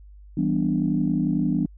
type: chord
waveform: sine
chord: E minor seventh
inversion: none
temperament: equal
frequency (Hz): 164.81 / 196 / 246.9 / 293.7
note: E3 / G3 / B3 / D4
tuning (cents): 0 / 0 / 0 / 0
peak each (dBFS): -25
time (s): 0.37-1.66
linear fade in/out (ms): 5
effects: tanh soft clip ceiling -10 dBFS + added 50 Hz sine -43 dBFS peak until 1.77 s